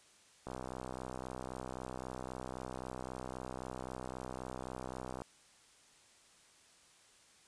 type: click train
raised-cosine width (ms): 1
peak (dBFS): -28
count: 304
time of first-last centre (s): 0.47-5.219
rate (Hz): 63.8
effects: white hiss -64 dBFS RMS until 7.47 s + resampled to 22050 Hz